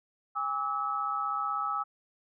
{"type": "tone cluster", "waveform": "sine", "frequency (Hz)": [814, 1157, 1293], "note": ["G#5", "D6", "E6"], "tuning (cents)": [-35, -26, -34], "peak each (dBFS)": [-36, -37, -30], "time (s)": [0.35, 1.84], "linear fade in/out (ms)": 20, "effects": []}